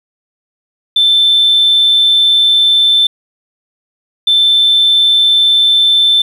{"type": "tone pair in turn", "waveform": "sine", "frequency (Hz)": [3541, 3541], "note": ["A7", "A7"], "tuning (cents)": [10, 10], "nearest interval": "unison", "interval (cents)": 0, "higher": "neither", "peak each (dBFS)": -5, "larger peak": "neither", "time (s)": [[0.96, 3.07], [4.27, 6.22]], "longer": "first", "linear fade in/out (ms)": 5, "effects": ["tanh soft clip ceiling -2 dBFS", "7-bit"]}